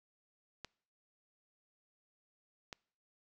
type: clicks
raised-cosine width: 0.2 ms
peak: -26 dBFS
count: 2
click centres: 0.647 / 2.728 s
effects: noise-tail reverb RT60 0.6 s tail -26 dB re dry